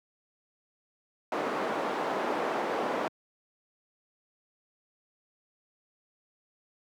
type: band-pass noise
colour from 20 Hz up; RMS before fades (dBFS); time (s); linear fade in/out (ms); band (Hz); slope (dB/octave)
white; -31; 1.32-3.08; 2; 290 to 820; 12
effects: high-pass 150 Hz 12 dB/octave